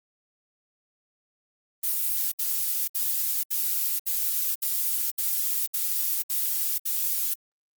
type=noise bursts; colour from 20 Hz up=violet; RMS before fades=-26 dBFS; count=10; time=1.83-7.342 s; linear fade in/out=10 ms; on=490 ms; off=68 ms; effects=Opus 32 kbps